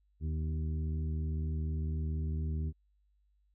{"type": "harmonic tone with a mistuned harmonic", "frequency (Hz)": 77.78, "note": "D#2", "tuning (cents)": 0, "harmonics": [1, 2, 3, 4, 5], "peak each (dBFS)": [-32, -39, -45, -53, -52], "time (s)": [0.2, 2.73], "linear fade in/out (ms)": 50, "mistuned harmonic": 3, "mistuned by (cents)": 31, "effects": ["added 50 Hz sine -68 dBFS peak until 3.54 s"]}